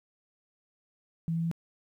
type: tone with pitch steps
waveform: sine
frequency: 164.81 / 165.76 / 166.72 Hz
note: E3 / E3 / E3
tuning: 0 / +10 / +20 cents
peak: -27 dBFS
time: 1.28-1.514 s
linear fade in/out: 0 ms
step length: 78 ms
effects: 11-bit